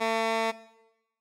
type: tone with band-pass filter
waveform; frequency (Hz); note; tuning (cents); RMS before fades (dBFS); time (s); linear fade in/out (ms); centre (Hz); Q
15% pulse; 224.8; A3; +37; -27; 0-0.52; 20; 1500; 0.53
effects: noise-tail reverb RT60 0.9 s tail -17 dB re dry